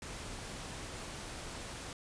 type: noise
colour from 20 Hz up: pink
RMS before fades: -44 dBFS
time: 0.02-1.93 s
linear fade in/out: 2 ms
effects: resampled to 22050 Hz